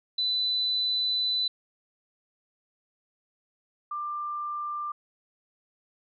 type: tone pair in turn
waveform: sine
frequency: 3997 / 1188.3 Hz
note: B7 / D6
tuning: +20 / +20 cents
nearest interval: octave + major sixth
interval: 2100 cents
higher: first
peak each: -24 / -30 dBFS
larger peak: first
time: 0.18-1.48 / 3.91-4.92 s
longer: first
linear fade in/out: 5 ms
effects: none